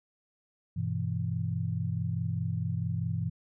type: chord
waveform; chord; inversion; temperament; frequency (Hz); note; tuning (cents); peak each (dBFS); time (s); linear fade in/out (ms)
sine; E minor; first; just; 98.89 / 123.61 / 164.81; G2 / B2 / E3; +16 / +2 / 0; -33; 0.76-3.3; 10
effects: none